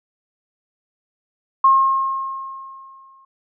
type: tone with exponential decay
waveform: sine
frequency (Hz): 1074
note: C6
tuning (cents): +45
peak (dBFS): -8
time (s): 1.64-3.25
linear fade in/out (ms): 5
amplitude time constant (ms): 350
effects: none